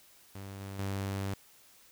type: tone with level steps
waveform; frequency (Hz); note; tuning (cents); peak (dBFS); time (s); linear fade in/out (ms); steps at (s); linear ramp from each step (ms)
sawtooth; 98; G2; 0; -38 / -36 / -29; 0.35-1.34; 5; 0.6 / 0.79; 2
effects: white hiss -60 dBFS RMS until 1.91 s